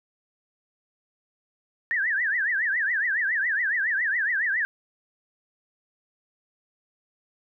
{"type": "tone with vibrato", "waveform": "sine", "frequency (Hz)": 1760, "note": "A6", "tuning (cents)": 0, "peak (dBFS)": -22, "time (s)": [1.91, 4.65], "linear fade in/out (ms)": 0, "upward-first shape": "triangle", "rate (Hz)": 7.2, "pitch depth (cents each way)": 250, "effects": []}